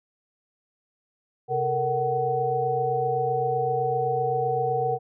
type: tone cluster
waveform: sine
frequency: 131.1 / 440.7 / 468.5 / 751 Hz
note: C3 / A4 / A#4 / F#5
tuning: +4 / +3 / +9 / +26 cents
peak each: -32 / -32 / -26 / -25 dBFS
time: 1.48-4.99 s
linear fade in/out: 50 ms
effects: none